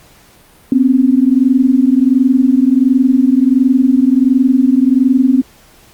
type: tone pair together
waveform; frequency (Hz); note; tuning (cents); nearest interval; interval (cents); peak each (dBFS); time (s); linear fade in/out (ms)
sine; 250 / 271.4; B3 / C#4; +21 / -36; minor second; 143; -10; 0.72-5.42; 2
effects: pink hiss -45 dBFS RMS until 5.93 s + Opus 48 kbps